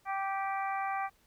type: harmonic tone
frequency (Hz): 390.3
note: G4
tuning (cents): -8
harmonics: 2 / 3 / 4 / 5 / 6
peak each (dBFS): -33 / -37 / -43 / -43 / -44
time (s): 0.05-1.1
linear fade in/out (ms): 50
effects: pink hiss -68 dBFS RMS until 1.26 s